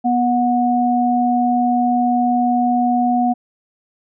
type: tone pair together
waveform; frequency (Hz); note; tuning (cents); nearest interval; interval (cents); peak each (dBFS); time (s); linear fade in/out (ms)
sine; 244.3 / 730.3; B3 / F#5; -19 / -23; octave + perfect fifth; 1896; -16; 0.04-3.34; 20
effects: none